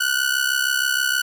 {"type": "ring-modulated tone", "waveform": "sawtooth", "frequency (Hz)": 1480, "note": "F#6", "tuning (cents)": 0, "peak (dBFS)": -12, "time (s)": [0, 1.22], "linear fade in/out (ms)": 10, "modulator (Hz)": 33.2, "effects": []}